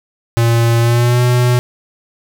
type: tone with pitch glide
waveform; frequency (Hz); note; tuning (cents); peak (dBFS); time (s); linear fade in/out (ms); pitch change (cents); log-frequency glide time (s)
square; 116.54 to 123.26; A#2 to B2; 0 to -3; -10; 0.37-1.59; 0; +97; 0.8-1.21
effects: none